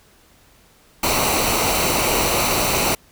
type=noise with comb filter; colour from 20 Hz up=pink; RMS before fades=-19 dBFS; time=1.03-2.95 s; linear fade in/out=5 ms; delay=0.59 ms; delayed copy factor=-0.6; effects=pink hiss -53 dBFS RMS until 3.11 s